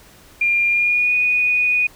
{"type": "tone with pitch glide", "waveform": "sine", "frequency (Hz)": [2400, 2472], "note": ["D7", "D#7"], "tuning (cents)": [37, -12], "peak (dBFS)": -14, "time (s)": [0.41, 1.87], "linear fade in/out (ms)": 5, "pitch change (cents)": 51, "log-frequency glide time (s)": [0.7, 1.15], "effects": ["pink hiss -47 dBFS RMS until 1.95 s"]}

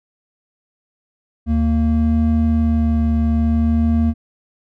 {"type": "tone pair together", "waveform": "triangle", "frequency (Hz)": [76.7, 229.5], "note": ["D#2", "A#3"], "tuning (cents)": [-24, -27], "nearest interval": "octave + perfect fifth", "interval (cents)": 1897, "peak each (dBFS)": -14, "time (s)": [1.46, 4.14], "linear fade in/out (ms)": 50, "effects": []}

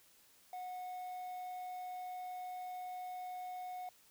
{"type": "tone with quantisation", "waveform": "triangle", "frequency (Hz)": 731, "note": "F#5", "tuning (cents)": -21, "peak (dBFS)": -40, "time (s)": [0.53, 3.89], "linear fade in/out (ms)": 2, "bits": 10, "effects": ["white hiss -66 dBFS RMS until 4.1 s"]}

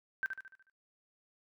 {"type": "tone with echo", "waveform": "sine", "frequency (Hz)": 1556, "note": "G6", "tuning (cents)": -13, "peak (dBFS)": -30, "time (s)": [0.23, 0.26], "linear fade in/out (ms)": 0, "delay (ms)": 73, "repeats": 6, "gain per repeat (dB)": -6, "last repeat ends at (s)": 0.698, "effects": ["noise-tail reverb RT60 0.1 s tail -17 dB re dry"]}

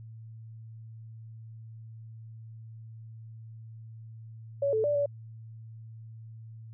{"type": "tone with pitch steps", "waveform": "sine", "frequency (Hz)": [562, 437.6, 585, 573], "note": ["C#5", "A4", "D5", "D5"], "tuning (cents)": [24, -9, -7, -43], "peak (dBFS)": -24, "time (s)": [4.62, 5.06], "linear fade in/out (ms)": 5, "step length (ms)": 110, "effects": ["added 112 Hz sine -43 dBFS peak until 6.73 s"]}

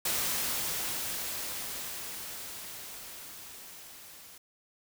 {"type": "noise with level ramp", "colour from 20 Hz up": "white", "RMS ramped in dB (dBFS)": [-30, -51], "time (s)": [0.05, 4.38], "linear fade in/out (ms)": 5, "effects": []}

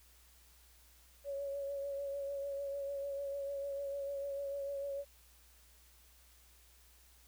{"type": "tone with vibrato", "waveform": "sine", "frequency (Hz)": 559, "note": "C#5", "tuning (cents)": 14, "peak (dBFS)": -37, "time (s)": [1.24, 5.05], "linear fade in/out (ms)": 50, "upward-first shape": "triangle", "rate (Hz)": 6.7, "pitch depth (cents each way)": 30, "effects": ["added 60 Hz sine -64 dBFS peak until 7.27 s", "white hiss -65 dBFS RMS until 7.27 s"]}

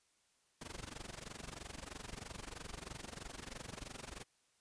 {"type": "noise with amplitude modulation", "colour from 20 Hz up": "pink", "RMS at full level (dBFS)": -45, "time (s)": [0.61, 4.24], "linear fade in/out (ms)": 5, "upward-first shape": "sine", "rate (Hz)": 23.1, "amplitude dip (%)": 90, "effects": ["white hiss -75 dBFS RMS until 4.6 s", "resampled to 22050 Hz"]}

